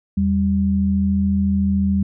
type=tone pair together; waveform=sine; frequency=82.48 / 196.3 Hz; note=E2 / G3; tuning=+2 / +3 cents; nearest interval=octave + minor third; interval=1501 cents; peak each=-21 / -16 dBFS; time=0.17-2.03 s; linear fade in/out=5 ms; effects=none